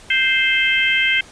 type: harmonic tone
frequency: 523.3 Hz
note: C5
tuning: in tune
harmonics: 3 / 4 / 5 / 6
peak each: -21 / -17 / -21 / -21 dBFS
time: 0.1-1.21 s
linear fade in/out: 5 ms
effects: pink hiss -43 dBFS RMS until 1.31 s + resampled to 22050 Hz